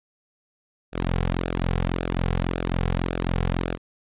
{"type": "tone with flanger", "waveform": "sawtooth", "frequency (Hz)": 43.65, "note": "F1", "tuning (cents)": 0, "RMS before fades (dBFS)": -25, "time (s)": [0.92, 3.78], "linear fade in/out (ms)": 50, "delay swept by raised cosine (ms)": [0.95, 3.35], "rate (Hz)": 1.8, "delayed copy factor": -0.7, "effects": ["resampled to 8000 Hz"]}